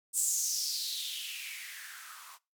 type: noise with band-pass filter sweep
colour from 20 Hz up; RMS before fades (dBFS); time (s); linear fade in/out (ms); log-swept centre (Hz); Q
violet; -36; 0.13-2.39; 50; 8300 to 1000; 5
effects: noise-tail reverb RT60 0.3 s tail -24 dB re dry